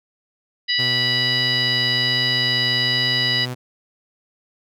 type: harmonic tone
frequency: 981 Hz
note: B5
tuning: 12 cents flat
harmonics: 2 / 3 / 4 / 5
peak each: -23 / -23 / -23 / -23 dBFS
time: 0.68-3.46 s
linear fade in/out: 20 ms
type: tone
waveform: sawtooth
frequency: 125.4 Hz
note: B2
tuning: 27 cents sharp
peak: -22 dBFS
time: 0.78-3.55 s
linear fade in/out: 20 ms
effects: none